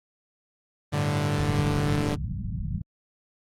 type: chord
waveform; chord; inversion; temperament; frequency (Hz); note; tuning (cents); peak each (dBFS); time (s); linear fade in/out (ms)
sawtooth; G suspended second; none; equal; 98 / 110 / 146.83; G2 / A2 / D3; 0 / 0 / 0; -25 / -27 / -21; 0.92-2.16; 20
type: low-pass noise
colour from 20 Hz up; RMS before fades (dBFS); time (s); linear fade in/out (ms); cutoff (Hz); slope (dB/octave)
white; -31; 1.38-2.82; 5; 190; 48
effects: low-pass 10000 Hz 12 dB/octave + Opus 24 kbps